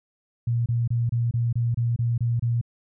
sine tone bursts, 118.1 Hz, A#2, 23 cents sharp, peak -20 dBFS, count 10, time 0.47-2.613 s, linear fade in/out 5 ms, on 190 ms, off 27 ms, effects none

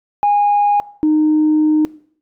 sine tone pair in turn, 821 / 307.5 Hz, G#5 / D#4, -20 / -20 cents, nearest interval octave + perfect fourth, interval 1700 cents, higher first, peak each -9 dBFS, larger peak neither, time 0.23-0.8 / 1.03-1.85 s, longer second, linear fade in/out 0 ms, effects noise-tail reverb RT60 0.6 s tail -21 dB re dry + tanh soft clip ceiling -7 dBFS

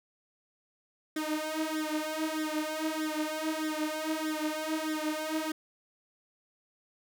sawtooth tone with flanger, 311.1 Hz, D#4, in tune, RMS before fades -33 dBFS, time 1.16-5.52 s, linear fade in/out 5 ms, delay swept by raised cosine 0.55 to 5.15 ms, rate 1.6 Hz, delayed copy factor +0.95, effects none

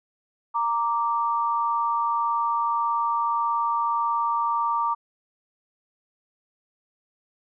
sine tone pair together, 930 / 1171.7 Hz, A#5 / D6, -4 / -4 cents, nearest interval major third, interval 400 cents, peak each -24 dBFS, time 0.54-4.95 s, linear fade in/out 20 ms, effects none

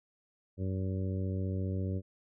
harmonic tone, 94.7 Hz, F#2, 41 cents sharp, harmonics 1 / 2 / 3 / 4 / 5 / 6, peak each -32 / -38 / -42 / -44 / -46 / -48 dBFS, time 0.57-2.02 s, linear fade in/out 50 ms, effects none

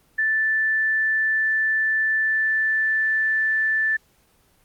sine tone, 1760 Hz, A6, in tune, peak -18 dBFS, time 0.18-3.97 s, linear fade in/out 10 ms, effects pink hiss -60 dBFS RMS until 4.64 s + Opus 24 kbps

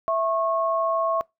sine tone pair together, 659.3 / 1092.2 Hz, E5 / C#6, 0 / -26 cents, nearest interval major sixth, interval 874 cents, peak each -22 / -24 dBFS, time 0.08-1.21 s, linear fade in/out 0 ms, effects noise-tail reverb RT60 0.2 s tail -24 dB re dry

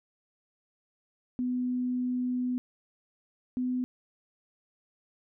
sine tone pair in turn, 249.7 / 251.6 Hz, B3 / B3, +19 / +32 cents, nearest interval unison, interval 13 cents, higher second, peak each -27 dBFS, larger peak neither, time 1.39-2.58 / 3.57-3.84 s, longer first, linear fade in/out 0 ms, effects none

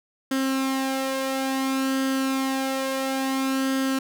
sawtooth tone with flanger, 266.7 Hz, C4, 33 cents sharp, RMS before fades -25 dBFS, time 0.31-3.99 s, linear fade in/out 5 ms, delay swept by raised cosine 0.62 to 3.12 ms, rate 0.29 Hz, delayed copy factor +0.5, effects none

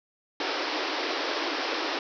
pink band-pass noise, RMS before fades -30 dBFS, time 0.4-1.99 s, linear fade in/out 2 ms, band 280 to 5500 Hz, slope 96 dB/octave, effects none

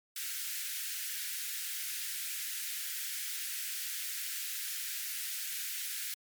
white high-pass noise, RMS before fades -38 dBFS, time 0.16-6.14 s, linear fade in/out 2 ms, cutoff 1500 Hz, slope 48 dB/octave, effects MP3 96 kbps

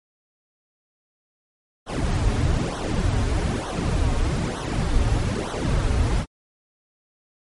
brown noise with flanger, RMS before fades -22 dBFS, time 1.86-6.26 s, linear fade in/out 50 ms, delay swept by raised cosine 0.41 to 6.11 ms, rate 1.1 Hz, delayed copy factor -0.85, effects MP3 48 kbps

